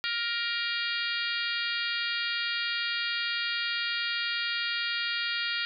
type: harmonic tone with a mistuned harmonic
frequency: 468.9 Hz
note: A#4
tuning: 10 cents sharp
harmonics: 3 / 4 / 5 / 6 / 7 / 8 / 9 / 10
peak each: -34 / -35 / -36 / -37 / -37 / -38 / -39 / -39 dBFS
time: 0.04-5.65 s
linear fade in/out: 0 ms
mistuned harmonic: 5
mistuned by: +15 cents
effects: none